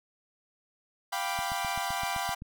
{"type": "chord", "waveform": "sawtooth", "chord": "G dominant seventh", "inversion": "third", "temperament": "equal", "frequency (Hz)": [698.5, 784, 987.8, 1174.7], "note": ["F5", "G5", "B5", "D6"], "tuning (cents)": [0, 0, 0, 0], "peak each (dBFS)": [-32, -30, -32, -35], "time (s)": [1.12, 2.35], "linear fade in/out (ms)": 10}
{"type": "click train", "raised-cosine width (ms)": 5, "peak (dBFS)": -29, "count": 9, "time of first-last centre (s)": [1.39, 2.421], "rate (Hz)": 7.76}
{"effects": []}